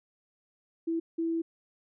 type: tone bursts at uneven times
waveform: sine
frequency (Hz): 330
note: E4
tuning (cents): +2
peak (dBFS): -27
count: 2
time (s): 0.87-1 / 1.18-1.42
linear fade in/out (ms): 10
effects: none